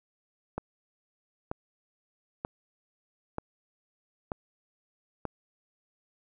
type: click train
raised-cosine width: 1 ms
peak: -18 dBFS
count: 6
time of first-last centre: 0.58-5.253 s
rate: 1.07 Hz
effects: none